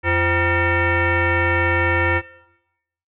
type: tone with frequency modulation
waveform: sine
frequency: 950 Hz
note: A#5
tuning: 33 cents sharp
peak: -15 dBFS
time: 0.03-2.22 s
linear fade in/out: 50 ms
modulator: 431 Hz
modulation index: 3.1
effects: noise-tail reverb RT60 0.9 s tail -19 dB re dry